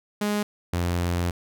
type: tone pair in turn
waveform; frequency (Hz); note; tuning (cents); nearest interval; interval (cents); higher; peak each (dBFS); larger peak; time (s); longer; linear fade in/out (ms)
sawtooth; 207.7 / 87.33; G#3 / F2; 0 / 0; octave + minor third; 1500; first; -19; neither; 0.21-0.43 / 0.73-1.31; second; 5
effects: none